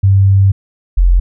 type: tone pair in turn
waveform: sine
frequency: 97.6 / 43.96 Hz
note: G2 / F1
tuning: -7 / +12 cents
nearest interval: octave + major second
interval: 1381 cents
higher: first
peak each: -5 dBFS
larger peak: neither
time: 0.03-0.52 / 0.97-1.2 s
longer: first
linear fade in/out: 10 ms
effects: none